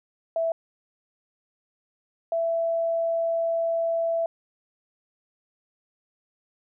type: tone pair in turn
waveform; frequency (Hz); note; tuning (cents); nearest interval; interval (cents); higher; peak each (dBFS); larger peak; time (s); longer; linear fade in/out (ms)
sine; 659.3 / 665; E5 / E5; 0 / +15; unison; 15; second; -22; neither; 0.36-0.52 / 2.32-4.26; second; 2
effects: none